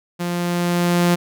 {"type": "tone with level ramp", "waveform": "sawtooth", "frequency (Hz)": 174.61, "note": "F3", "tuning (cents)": 0, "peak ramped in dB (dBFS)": [-18, -9], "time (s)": [0.19, 1.16], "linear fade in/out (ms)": 20, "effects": []}